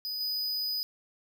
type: tone with level steps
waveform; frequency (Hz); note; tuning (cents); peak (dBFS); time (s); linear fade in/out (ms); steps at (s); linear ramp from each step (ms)
square; 4978; D#8; 0; -33 / -30; 0.05-0.83; 0; 0.2; 10
effects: none